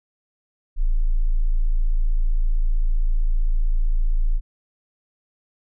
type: tone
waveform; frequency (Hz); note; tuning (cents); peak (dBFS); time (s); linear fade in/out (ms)
sine; 27.73; A0; +14; -15; 0.76-4.41; 50
effects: none